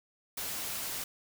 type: noise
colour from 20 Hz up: white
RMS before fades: -37 dBFS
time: 0.37-1.04 s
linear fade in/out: 5 ms
effects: none